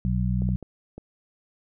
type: harmonic tone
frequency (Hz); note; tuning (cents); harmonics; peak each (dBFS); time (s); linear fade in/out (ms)
61.74; B1; 0; 1 / 2 / 3; -26 / -26 / -26; 0.05-0.56; 0
type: clicks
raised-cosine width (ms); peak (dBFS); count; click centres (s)
2; -25; 4; 0.42 / 0.489 / 0.627 / 0.98
effects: none